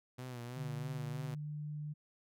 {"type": "tone with vibrato", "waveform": "sawtooth", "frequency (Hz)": 123.47, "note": "B2", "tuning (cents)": 0, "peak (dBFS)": -39, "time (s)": [0.18, 1.35], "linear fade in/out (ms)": 10, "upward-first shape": "sine", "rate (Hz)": 3.1, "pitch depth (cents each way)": 65}
{"type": "tone with pitch glide", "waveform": "sine", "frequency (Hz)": [146.83, 149.57], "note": ["D3", "D3"], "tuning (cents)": [0, 32], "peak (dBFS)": -39, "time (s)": [0.56, 1.94], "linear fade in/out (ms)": 20, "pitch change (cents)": 32, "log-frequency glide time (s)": [1, 1.44]}
{"effects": []}